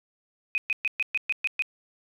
sine tone bursts, 2506 Hz, D#7, 12 cents sharp, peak -22 dBFS, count 8, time 0.55-1.622 s, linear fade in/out 0 ms, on 29 ms, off 120 ms, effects none

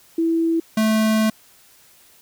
sine / square tone pair in turn, 329.6 / 218.3 Hz, E4 / A3, 0 / -13 cents, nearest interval perfect fifth, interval 713 cents, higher first, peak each -16 dBFS, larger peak neither, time 0.18-0.6 / 0.77-1.3 s, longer second, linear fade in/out 5 ms, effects white hiss -52 dBFS RMS until 2.21 s

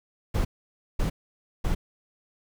brown noise bursts, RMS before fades -24 dBFS, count 3, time 0.34-1.75 s, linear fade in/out 10 ms, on 110 ms, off 540 ms, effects none

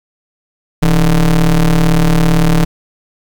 square ring-modulated tone, 73.8 Hz, D2, 9 cents sharp, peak -5 dBFS, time 0.82-2.65 s, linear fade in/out 10 ms, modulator 92.7 Hz, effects 7-bit

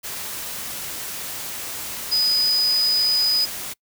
sine tone in noise, 4978 Hz, D#8, in tune, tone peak -16 dBFS, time 2.11-3.46 s, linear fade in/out 20 ms, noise white, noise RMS -31 dBFS, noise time 0.03-3.74 s, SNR +12 dB, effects noise-tail reverb RT60 0.1 s tail -25 dB re dry

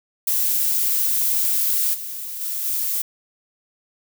violet noise with level steps, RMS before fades -20 / -31 / -26 / -23 dBFS, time 0.27-3.02 s, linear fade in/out 5 ms, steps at 1.93 / 2.4 / 2.64 s, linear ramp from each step 20 ms, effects none

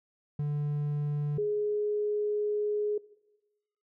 triangle / sine tone pair in turn, 146.83 / 418.1 Hz, D3 / G#4, 0 / +12 cents, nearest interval octave + tritone, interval 1812 cents, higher second, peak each -26 dBFS, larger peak neither, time 0.39-1.38 / 1.38-2.98 s, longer second, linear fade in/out 5 ms, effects noise-tail reverb RT60 1.0 s tail -20 dB re dry

